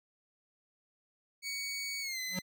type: tone with pitch glide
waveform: 20% pulse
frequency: 2241 to 2031 Hz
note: C#7 to B6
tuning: +18 to +48 cents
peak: -31 dBFS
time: 1.42-2.42 s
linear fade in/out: 50 ms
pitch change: -170 cents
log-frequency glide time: 2.01-2.2 s
type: tone with exponential growth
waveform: square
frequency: 183.4 Hz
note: F#3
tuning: 15 cents flat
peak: -31 dBFS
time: 2.27-2.39 s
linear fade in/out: 2 ms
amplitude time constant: 24 ms
effects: none